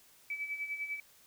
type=tone with tremolo; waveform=sine; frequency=2300 Hz; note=D7; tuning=37 cents flat; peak=-33 dBFS; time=0.3-1 s; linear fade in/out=2 ms; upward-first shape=sine; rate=10 Hz; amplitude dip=65%; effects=white hiss -62 dBFS RMS until 1.26 s